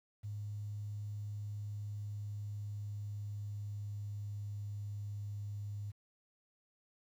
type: tone with pitch glide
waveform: sine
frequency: 103.83 to 102.64 Hz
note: G#2 to G#2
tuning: 0 to -20 cents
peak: -39 dBFS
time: 0.23-5.92 s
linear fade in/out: 20 ms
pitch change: -20 cents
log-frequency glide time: 1.09-4.61 s
effects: 11-bit